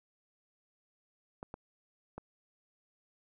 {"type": "clicks", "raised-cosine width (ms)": 1, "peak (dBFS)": -28, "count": 3, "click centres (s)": [1.429, 1.541, 2.18], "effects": []}